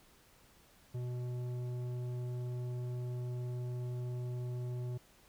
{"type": "tone with tanh clipping", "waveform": "sine", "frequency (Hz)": 123.47, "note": "B2", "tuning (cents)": 0, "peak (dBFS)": -38, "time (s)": [0.94, 4.98], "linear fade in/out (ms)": 10, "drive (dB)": 11, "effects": ["pink hiss -64 dBFS RMS until 5.28 s"]}